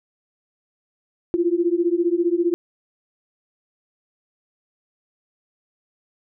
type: beating tone pair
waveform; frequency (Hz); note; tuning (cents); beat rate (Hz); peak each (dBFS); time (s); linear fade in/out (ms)
sine; 337.7 / 352.7; E4 / F4; +42 / +17; 15; -20; 1.34-2.54; 0
effects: none